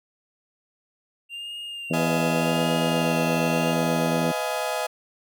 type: tone with vibrato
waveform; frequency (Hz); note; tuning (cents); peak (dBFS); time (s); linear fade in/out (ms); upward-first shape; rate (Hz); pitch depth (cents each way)
triangle; 2770; F7; -15; -31; 1.29-3.75; 50; sine; 0.85; 46
type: harmonic tone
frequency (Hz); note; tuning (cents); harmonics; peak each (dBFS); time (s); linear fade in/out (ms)
82.41; E2; 0; 2 / 3 / 4 / 5 / 6 / 7 / 8; -26 / -27 / -32 / -36 / -32 / -35 / -38; 1.9-4.32; 10
type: chord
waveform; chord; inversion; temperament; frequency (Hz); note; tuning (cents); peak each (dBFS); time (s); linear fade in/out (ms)
35% pulse; F half-diminished seventh; second; just; 502.9 / 628.6 / 698.5 / 838.1; Cb5 / Eb5 / F5 / Ab5; +31 / +18 / 0 / +16; -30 / -27 / -31 / -29; 1.93-4.87; 10
effects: none